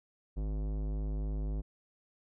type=tone with tanh clipping; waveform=sine; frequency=51.8 Hz; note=G#1; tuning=4 cents flat; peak=-34 dBFS; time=0.36-1.62 s; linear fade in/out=20 ms; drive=18 dB; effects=none